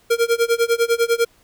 square tone with tremolo, 466.2 Hz, A#4, in tune, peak -13 dBFS, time 0.1-1.25 s, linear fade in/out 10 ms, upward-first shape sine, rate 10 Hz, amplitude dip 95%, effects pink hiss -56 dBFS RMS until 1.43 s

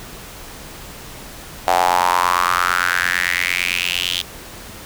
square tone with high-pass filter sweep, 44.43 Hz, F1, 31 cents sharp, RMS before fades -18 dBFS, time 1.67-4.22 s, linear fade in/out 10 ms, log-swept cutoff 730 to 3300 Hz, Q 5.1, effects pink hiss -36 dBFS RMS until 4.85 s

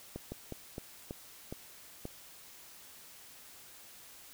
slowing click train, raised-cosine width 2 ms, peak -26 dBFS, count 7, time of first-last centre 0.16-2.054 s, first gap 160 ms, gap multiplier 1.27, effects white hiss -54 dBFS RMS until 4.33 s

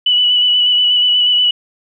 sine tone with vibrato, 2960 Hz, F#7, in tune, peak -9 dBFS, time 0.06-1.51 s, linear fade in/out 5 ms, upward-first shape square, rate 8.3 Hz, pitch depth 16 cents each way, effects none

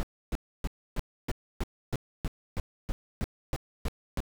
brown noise bursts, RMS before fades -29 dBFS, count 14, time 0-4.204 s, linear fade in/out 0 ms, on 31 ms, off 290 ms, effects none

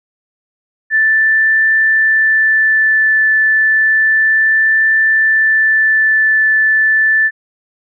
sine tone with vibrato, 1760 Hz, A6, in tune, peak -8 dBFS, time 0.9-7.31 s, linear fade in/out 50 ms, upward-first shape triangle, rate 0.31 Hz, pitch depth 9 cents each way, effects none

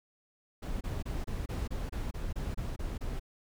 brown noise bursts, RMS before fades -35 dBFS, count 12, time 0.62-3.197 s, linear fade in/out 10 ms, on 190 ms, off 27 ms, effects none

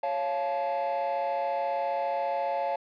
triangle chord, Db augmented, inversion none, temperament just, 554.4 / 693 / 866.2 Hz, Db5 / F5 / A5, 0 / -14 / -27 cents, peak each -28 dBFS, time 0.03-2.76 s, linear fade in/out 5 ms, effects tanh soft clip ceiling -21 dBFS + resampled to 11025 Hz

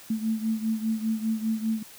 sine beating tone pair, 220 / 225 Hz, A3 / A3, 0 / +39 cents, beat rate 5 Hz, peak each -26 / -30 dBFS, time 0.1-1.83 s, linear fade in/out 5 ms, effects white hiss -48 dBFS RMS until 1.98 s

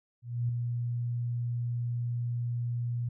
sine tone with ADSR envelope, 119.9 Hz, A#2, 49 cents sharp, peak -25 dBFS, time 0.22-3.09 s, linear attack 270 ms, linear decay 3 ms, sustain -4 dB, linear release 7 ms, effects none

